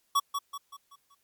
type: tone with echo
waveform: square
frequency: 1126 Hz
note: C#6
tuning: 27 cents sharp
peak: -22 dBFS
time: 0.15-0.2 s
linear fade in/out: 10 ms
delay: 190 ms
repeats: 5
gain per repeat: -7 dB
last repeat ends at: 1.15 s
effects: white hiss -72 dBFS RMS until 1.23 s + MP3 96 kbps